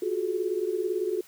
sine tone cluster, 356.9 / 374.8 / 426.9 Hz, F4 / F#4 / G#4, +38 / +22 / +48 cents, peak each -30 dBFS, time 0.02-1.21 s, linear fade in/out 5 ms, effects white hiss -54 dBFS RMS until 1.27 s + high-pass 60 Hz 12 dB/octave

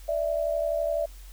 sine tone pair together, 587.4 / 659.3 Hz, D5 / E5, 0 / 0 cents, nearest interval major second, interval 200 cents, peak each -27 dBFS, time 0.08-1.06 s, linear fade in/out 10 ms, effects added 45 Hz sine -42 dBFS peak until 1.32 s + white hiss -54 dBFS RMS until 1.32 s

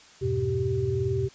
sine tone cluster, 84.5 / 102 / 124.2 / 388.3 Hz, E2 / G#2 / B2 / G4, +43 / -31 / +10 / -16 cents, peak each -33 / -31 / -28 / -27 dBFS, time 0.21-1.29 s, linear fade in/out 20 ms, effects white hiss -52 dBFS RMS until 1.34 s + resampled to 16000 Hz

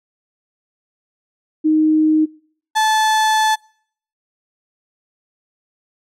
sine / 35% pulse tone pair in turn, 311.1 / 869.8 Hz, D#4 / A5, 0 / -20 cents, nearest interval octave + tritone, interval 1780 cents, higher second, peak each -11 dBFS, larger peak neither, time 1.64-2.26 / 2.75-3.56 s, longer second, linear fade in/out 20 ms, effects noise-tail reverb RT60 0.6 s tail -26 dB re dry + low-pass 9000 Hz 12 dB/octave

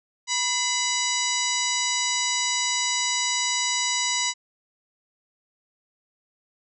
harmonic tone with a mistuned harmonic, 980 Hz, B5, 14 cents flat, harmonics 1 / 2 / 3 / 4 / 5 / 6 / 7 / 8, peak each -31 / -30 / -33 / -29 / -31 / -30 / -30 / -33 dBFS, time 0.27-4.34 s, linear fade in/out 50 ms, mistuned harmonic 2, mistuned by +69 cents, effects none

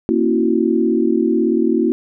sine chord, F# dominant seventh, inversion first, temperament equal with one note detuned, 233.1 / 271.6 / 329.6 / 370 Hz, A#3 / C#4 / E4 / F#4, 0 / -35 / 0 / 0 cents, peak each -18 / -21 / -17 / -19 dBFS, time 0.09-1.92 s, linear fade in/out 0 ms, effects none

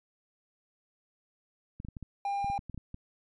clicks, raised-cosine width 5 ms, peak -28 dBFS, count 12, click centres 1.801 / 1.849 / 1.886 / 1.968 / 2.027 / 2.445 / 2.5 / 2.591 / 2.697 / 2.745 / 2.777 / 2.944 s
triangle tone, 801 Hz, G5, 37 cents sharp, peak -27 dBFS, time 2.25-2.58 s, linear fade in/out 2 ms
effects MP3 48 kbps

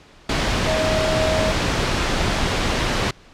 sine tone in noise, 631 Hz, D#5, 24 cents sharp, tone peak -20 dBFS, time 0.67-1.52 s, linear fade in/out 5 ms, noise pink, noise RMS -20 dBFS, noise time 0.29-3.11 s, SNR -3 dB, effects pink hiss -48 dBFS RMS until 3.33 s + low-pass 5000 Hz 12 dB/octave

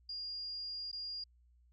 sine tone with dropouts, 4828 Hz, D8, 47 cents sharp, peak -39 dBFS, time 0.09-1.24 s, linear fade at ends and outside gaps 5 ms, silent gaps 0.916-0.928 s, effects added 60 Hz sine -63 dBFS peak until 1.72 s + MP3 64 kbps

